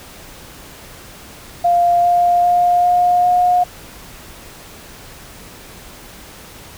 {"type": "tone with pitch steps", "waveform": "sine", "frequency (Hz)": [698, 702.9, 707.7, 712.7, 717.6], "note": ["F5", "F5", "F5", "F5", "F5"], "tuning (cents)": [-1, 11, 23, 35, 47], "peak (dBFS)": -10, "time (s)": [1.64, 3.64], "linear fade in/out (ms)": 10, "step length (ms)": 400, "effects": ["pink hiss -38 dBFS RMS until 6.77 s"]}